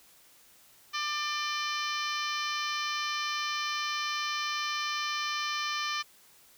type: harmonic tone with a mistuned harmonic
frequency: 595 Hz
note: D5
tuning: 22 cents sharp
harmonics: 2 / 3 / 4 / 5 / 6 / 7 / 8 / 9 / 10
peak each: -34 / -38 / -37 / -39 / -44 / -41 / -44 / -42 / -44 dBFS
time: 0.93-6.03 s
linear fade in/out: 20 ms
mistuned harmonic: 5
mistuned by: +36 cents
effects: white hiss -59 dBFS RMS until 6.57 s